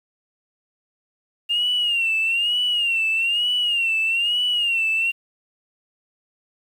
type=tone with vibrato; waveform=sine; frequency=2794 Hz; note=F7; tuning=in tune; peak=-17 dBFS; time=1.49-5.12 s; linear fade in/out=20 ms; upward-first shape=sine; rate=1.1 Hz; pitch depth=100 cents each way; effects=tanh soft clip ceiling -14 dBFS + 8-bit